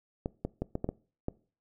clicks, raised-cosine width 2 ms, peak -18 dBFS, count 7, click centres 0.259 / 0.45 / 0.62 / 0.754 / 0.844 / 0.89 / 1.284 s, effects noise-tail reverb RT60 0.4 s tail -22 dB re dry

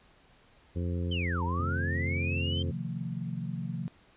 harmonic tone, 87.31 Hz, F2, in tune, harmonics 1 / 2 / 3 / 4 / 5 / 6, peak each -30 / -36 / -40 / -42 / -44 / -46 dBFS, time 0.75-2.72 s, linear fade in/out 20 ms
sine linear two-way sweep, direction down then up, 3164 to 875 to 3164 Hz, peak -33 dBFS, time 1.11-2.63 s, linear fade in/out 10 ms, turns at 1.43 s
sine chord, F dominant seventh, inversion second, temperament equal with one note detuned, 130.81 / 155.56 / 174.61 / 224.2 Hz, C3 / Eb3 / F3 / A3, 0 / 0 / 0 / +33 cents, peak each -37 / -39 / -36 / -41 dBFS, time 1.6-3.88 s, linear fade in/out 0 ms
effects pink hiss -61 dBFS RMS until 4.16 s + resampled to 8000 Hz

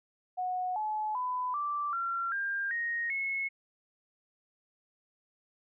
sine tone with pitch steps, 733 / 856.7 / 1001.3 / 1170.3 / 1367.8 / 1598.7 / 1868.5 / 2184 Hz, F#5 / A5 / B5 / D6 / F6 / G6 / A#6 / C#7, -16 / -46 / +24 / -6 / -36 / +34 / +4 / -26 cents, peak -30 dBFS, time 0.37-3.49 s, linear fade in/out 20 ms, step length 390 ms, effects none

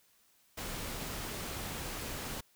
pink noise, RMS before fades -40 dBFS, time 0.57-2.41 s, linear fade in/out 10 ms, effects white hiss -68 dBFS RMS until 2.55 s

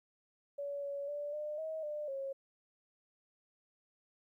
sine tone with pitch steps, 568 / 564 / 583 / 601 / 635 / 598 / 544 Hz, C#5 / C#5 / D5 / D5 / D#5 / D5 / C#5, +42 / +30 / -13 / +40 / +35 / +31 / -33 cents, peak -37 dBFS, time 0.58-2.33 s, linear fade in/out 10 ms, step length 250 ms, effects 13-bit

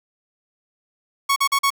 sawtooth tone bursts, 1108.7 Hz, C#6, in tune, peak -12 dBFS, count 4, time 1.29-1.704 s, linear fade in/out 10 ms, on 72 ms, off 42 ms, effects none

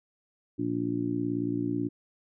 harmonic tone, 58.27 Hz, A#1, in tune, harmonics 2 / 3 / 4 / 5 / 6, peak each -36 / -38 / -37 / -29 / -35 dBFS, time 0.58-1.89 s, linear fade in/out 20 ms, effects none

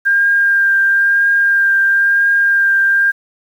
sine tone with vibrato, 1600 Hz, G6, 35 cents sharp, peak -9 dBFS, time 0.05-3.12 s, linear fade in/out 20 ms, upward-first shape triangle, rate 1 Hz, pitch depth 17 cents each way, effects 7-bit

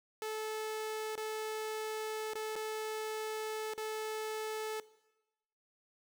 sawtooth tone with dropouts, 434.6 Hz, A4, 21 cents flat, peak -33 dBFS, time 0.22-4.8 s, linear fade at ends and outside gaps 1 ms, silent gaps 1.155-1.177 / 2.335-2.354 / 2.556-2.561 / 3.737-3.778 s, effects noise-tail reverb RT60 1.0 s tail -18 dB re dry

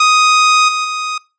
sawtooth tone with level steps, 1248 Hz, D#6, 5 cents sharp, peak -4 / -11 / -14 dBFS, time 0-1.18 s, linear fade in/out 5 ms, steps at 0.68 / 0.84 s, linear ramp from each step 10 ms, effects noise-tail reverb RT60 0.3 s tail -23 dB re dry + resampled to 16000 Hz

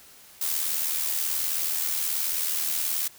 blue noise with amplitude modulation, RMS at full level -25 dBFS, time 0.41-3.08 s, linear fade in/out 5 ms, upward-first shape sine, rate 78.7 Hz, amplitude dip 50%, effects white hiss -51 dBFS RMS until 3.18 s

